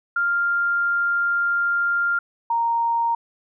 sine tone pair in turn, 1396.9 / 929.7 Hz, F6 / A#5, 0 / -5 cents, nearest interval perfect fifth, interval 705 cents, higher first, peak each -18 dBFS, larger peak neither, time 0.16-2.19 / 2.5-3.15 s, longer first, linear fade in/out 5 ms, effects none

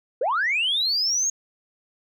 sine linear sweep, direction up, 440 to 6645 Hz, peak -19 dBFS, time 0.21-1.3 s, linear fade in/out 5 ms, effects tanh soft clip ceiling -16 dBFS

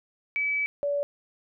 sine tone pair in turn, 2293 / 573.2 Hz, D7 / D5, -42 / -42 cents, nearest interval 2 octaves, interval 2400 cents, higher first, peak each -24 dBFS, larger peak neither, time 0.36-0.66 / 0.83-1.03 s, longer first, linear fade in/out 0 ms, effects none

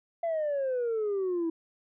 sine exponential sweep, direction down, 684 to 323.5 Hz, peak -25 dBFS, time 0.23-1.5 s, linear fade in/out 5 ms, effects tanh soft clip ceiling -25 dBFS

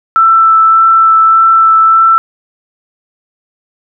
sine tone with vibrato, 1327 Hz, E6, 11 cents sharp, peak -3 dBFS, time 0.16-2.18 s, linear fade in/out 0 ms, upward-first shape sine, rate 1.7 Hz, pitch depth 10 cents each way, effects none

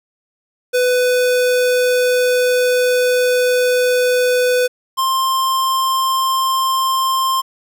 square tone pair in turn, 498.5 / 1054.2 Hz, B4 / C6, +16 / +13 cents, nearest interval octave + minor second, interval 1297 cents, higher second, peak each -13 / -15 dBFS, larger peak first, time 0.73-4.68 / 4.97-7.42 s, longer first, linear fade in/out 20 ms, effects 8-bit

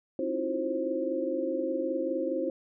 sine tone cluster, 267.1 / 315.5 / 334.7 / 359.6 / 530 Hz, C4 / D#4 / E4 / F#4 / C5, +36 / +24 / +26 / -49 / +22 cents, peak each -36 / -35 / -35 / -36 / -31 dBFS, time 0.19-2.5 s, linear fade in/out 2 ms, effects none

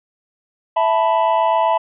triangle chord, E suspended fourth, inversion none, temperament equal, 659.3 / 880 / 987.8 Hz, E5 / A5 / B5, 0 / 0 / 0 cents, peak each -16 dBFS, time 0.76-1.78 s, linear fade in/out 10 ms, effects resampled to 8000 Hz

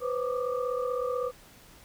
sine tone cluster, 494.9 / 531 / 1165 / 1214 Hz, B4 / C5 / D6 / D#6, +4 / +25 / -14 / -43 cents, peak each -29 / -35 / -38 / -38 dBFS, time 0-1.32 s, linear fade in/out 50 ms, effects pink hiss -54 dBFS RMS until 1.84 s

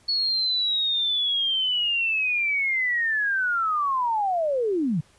sine linear sweep, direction down, 4397 to 138.59 Hz, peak -21 dBFS, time 0.08-5.01 s, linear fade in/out 10 ms, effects pink hiss -58 dBFS RMS until 5.18 s + resampled to 24000 Hz

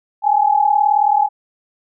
sine tone pair together, 813 / 851.7 Hz, G#5 / G#5, -37 / +43 cents, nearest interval minor second, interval 80 cents, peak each -14 dBFS, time 0.22-1.29 s, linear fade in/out 50 ms, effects none

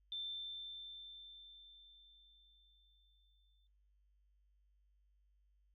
sine tone with exponential decay, 3555 Hz, A7, 17 cents sharp, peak -40 dBFS, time 0.12-3.67 s, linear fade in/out 1 ms, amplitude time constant 770 ms, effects noise-tail reverb RT60 0.7 s tail -18 dB re dry + added 50 Hz sine -70 dBFS peak until 5.74 s

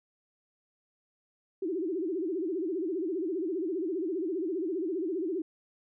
sine tone with vibrato, 349.2 Hz, F4, in tune, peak -29 dBFS, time 1.62-5.42 s, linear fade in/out 5 ms, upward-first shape sine, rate 15 Hz, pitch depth 210 cents each way, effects none

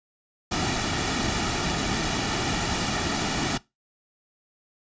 pink noise with comb filter, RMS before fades -26 dBFS, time 0.51-3.58 s, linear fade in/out 10 ms, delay 1.9 ms, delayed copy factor -0.55, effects noise-tail reverb RT60 0.2 s tail -20 dB re dry + resampled to 16000 Hz

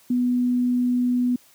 sine tone, 246.9 Hz, B3, in tune, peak -18 dBFS, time 0.1-1.36 s, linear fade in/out 5 ms, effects white hiss -55 dBFS RMS until 1.54 s + high-pass 80 Hz 12 dB/octave

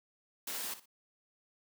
white noise with echo, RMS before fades -39 dBFS, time 0.47-0.74 s, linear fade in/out 5 ms, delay 59 ms, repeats 2, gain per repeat -13 dB, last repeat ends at 0.858 s, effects high-pass 200 Hz 12 dB/octave

